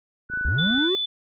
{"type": "tone with vibrato", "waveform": "sine", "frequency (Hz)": 1480, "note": "F#6", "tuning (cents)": 0, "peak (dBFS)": -24, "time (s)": [0.29, 0.9], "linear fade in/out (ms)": 50, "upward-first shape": "sine", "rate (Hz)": 2.5, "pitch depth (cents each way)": 14}
{"type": "click train", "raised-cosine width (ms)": 3, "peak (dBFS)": -29, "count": 14, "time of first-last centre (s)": [0.3, 0.781], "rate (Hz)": 27}
{"type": "linear sweep", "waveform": "triangle", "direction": "up", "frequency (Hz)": [51.91, 391.2], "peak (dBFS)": -19, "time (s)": [0.45, 0.95], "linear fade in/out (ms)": 0}
{"type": "tone", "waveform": "sine", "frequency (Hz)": 3485, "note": "A7", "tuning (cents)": -17, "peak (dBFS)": -23, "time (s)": [0.58, 1.06], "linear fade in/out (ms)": 10}
{"effects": []}